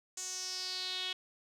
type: tone with band-pass filter sweep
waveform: sawtooth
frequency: 370 Hz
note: F#4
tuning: in tune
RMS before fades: -39 dBFS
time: 0.17-1.13 s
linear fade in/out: 5 ms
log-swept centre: 7000 to 3300 Hz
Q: 5
effects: none